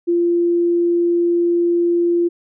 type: tone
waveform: sine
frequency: 344.8 Hz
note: F4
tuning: 22 cents flat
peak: -13 dBFS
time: 0.07-2.29 s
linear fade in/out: 20 ms
effects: none